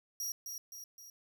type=tone with echo; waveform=sawtooth; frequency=5690 Hz; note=F8; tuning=31 cents sharp; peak=-33 dBFS; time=0.2-0.32 s; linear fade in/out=2 ms; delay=260 ms; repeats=3; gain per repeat=-5 dB; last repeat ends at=1.1 s; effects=none